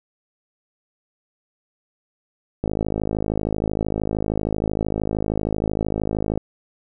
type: click train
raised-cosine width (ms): 2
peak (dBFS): -9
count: 199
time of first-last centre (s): 2.64-6.376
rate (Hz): 53
effects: none

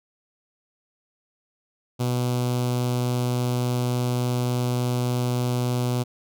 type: tone with notch filter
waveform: sawtooth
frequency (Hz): 123.47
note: B2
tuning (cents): 0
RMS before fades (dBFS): -24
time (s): 1.99-6.04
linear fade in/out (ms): 20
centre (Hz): 1800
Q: 1.1
effects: none

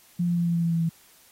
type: tone with pitch steps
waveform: sine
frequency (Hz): 174.61 / 173.2 / 171.81 / 170.42 / 169.05 / 167.69 / 166.34 / 165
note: F3 / F3 / F3 / F3 / E3 / E3 / E3 / E3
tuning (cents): 0 / -14 / -28 / -42 / +44 / +30 / +16 / +2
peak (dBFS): -21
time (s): 0.19-0.894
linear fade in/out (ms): 10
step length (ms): 88
effects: white hiss -56 dBFS RMS until 1.31 s + AAC 48 kbps

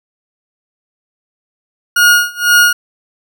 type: tone with tremolo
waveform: 40% pulse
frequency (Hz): 1435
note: F6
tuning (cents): +47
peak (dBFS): -4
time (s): 1.96-2.73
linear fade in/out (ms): 5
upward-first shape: sine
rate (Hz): 2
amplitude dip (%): 95
effects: none

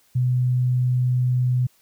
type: tone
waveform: sine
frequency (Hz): 125.5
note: B2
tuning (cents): +28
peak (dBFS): -17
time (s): 0.15-1.67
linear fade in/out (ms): 10
effects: white hiss -60 dBFS RMS until 1.81 s

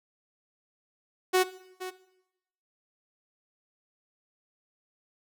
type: tone with echo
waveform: sawtooth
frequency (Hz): 370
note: F#4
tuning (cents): 0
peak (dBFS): -16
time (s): 1.33-1.44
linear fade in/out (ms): 20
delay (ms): 470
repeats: 1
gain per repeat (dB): -14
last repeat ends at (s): 1.91
effects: noise-tail reverb RT60 0.9 s tail -17 dB re dry

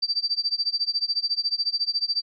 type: tone with tremolo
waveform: sine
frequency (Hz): 4662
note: D8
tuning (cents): -14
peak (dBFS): -19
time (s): 0.02-2.22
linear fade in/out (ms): 10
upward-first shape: sine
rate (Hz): 14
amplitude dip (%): 95
effects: none

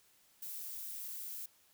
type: noise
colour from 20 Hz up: violet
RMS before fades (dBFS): -44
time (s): 0.42-1.46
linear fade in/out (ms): 5
effects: white hiss -68 dBFS RMS until 1.73 s

